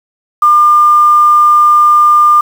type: tone with quantisation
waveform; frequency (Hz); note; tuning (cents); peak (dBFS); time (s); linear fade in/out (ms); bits
sine; 1200; D6; +37; -3; 0.42-2.41; 5; 5
effects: none